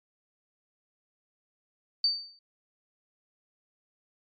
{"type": "tone with exponential decay", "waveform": "sine", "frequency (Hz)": 4593, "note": "D8", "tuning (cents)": -39, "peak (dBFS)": -19, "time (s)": [2.04, 2.39], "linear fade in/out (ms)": 2, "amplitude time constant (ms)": 75, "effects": ["MP3 48 kbps"]}